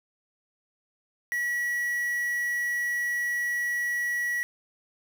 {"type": "tone with quantisation", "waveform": "triangle", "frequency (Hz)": 1930, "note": "B6", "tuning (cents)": -40, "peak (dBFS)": -24, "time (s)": [1.32, 4.43], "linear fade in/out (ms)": 0, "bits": 7, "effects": []}